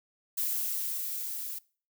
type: noise with level ramp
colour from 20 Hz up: violet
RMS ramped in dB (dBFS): -30 to -38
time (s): 0.37-1.59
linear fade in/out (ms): 10
effects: noise-tail reverb RT60 0.4 s tail -22 dB re dry